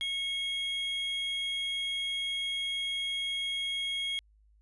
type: tone pair together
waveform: triangle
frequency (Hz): 2187 / 3277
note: C#7 / G#7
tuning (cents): -24 / -24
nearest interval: perfect fifth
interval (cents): 700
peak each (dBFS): -36 / -30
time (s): 0.01-4.19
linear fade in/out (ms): 0
effects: added 52 Hz sine -60 dBFS peak until 4.61 s + resampled to 24000 Hz